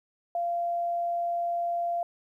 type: tone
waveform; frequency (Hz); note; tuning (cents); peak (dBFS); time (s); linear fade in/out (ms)
sine; 690; F5; -21; -26; 0.35-2.03; 2
effects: 11-bit